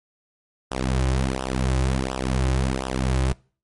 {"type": "tone with flanger", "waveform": "sawtooth", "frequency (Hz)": 65.1, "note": "C2", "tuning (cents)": -8, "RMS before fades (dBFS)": -23, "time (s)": [0.71, 3.33], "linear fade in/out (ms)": 5, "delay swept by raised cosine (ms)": [0.45, 4.45], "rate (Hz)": 1.4, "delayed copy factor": -0.85, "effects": ["noise-tail reverb RT60 0.4 s tail -24 dB re dry", "MP3 48 kbps"]}